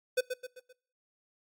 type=tone with echo; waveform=square; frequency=504 Hz; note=B4; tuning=35 cents sharp; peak=-25 dBFS; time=0.17-0.21 s; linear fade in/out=10 ms; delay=130 ms; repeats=4; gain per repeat=-7 dB; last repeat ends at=0.73 s; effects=noise-tail reverb RT60 0.5 s tail -24 dB re dry + AAC 64 kbps